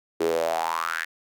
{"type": "tone with high-pass filter sweep", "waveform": "sawtooth", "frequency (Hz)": 82.3, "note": "E2", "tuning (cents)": -2, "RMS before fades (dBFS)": -26, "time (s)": [0.2, 1.05], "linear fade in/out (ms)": 10, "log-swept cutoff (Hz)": [370, 1800], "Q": 6.7, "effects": []}